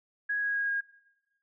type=tone with pitch steps; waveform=sine; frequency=1661.2 / 1650.7 / 1640.2 / 1629.8 Hz; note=G#6 / G#6 / G#6 / G#6; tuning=0 / -11 / -22 / -33 cents; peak=-27 dBFS; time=0.29-0.81 s; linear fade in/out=10 ms; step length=130 ms; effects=noise-tail reverb RT60 1.0 s tail -21 dB re dry